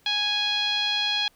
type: tone with low-pass filter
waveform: 10% pulse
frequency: 830 Hz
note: G#5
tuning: 1 cent flat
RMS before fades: -25 dBFS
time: 0.06-1.28 s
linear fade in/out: 2 ms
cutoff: 3700 Hz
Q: 5.7
effects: pink hiss -61 dBFS RMS until 1.35 s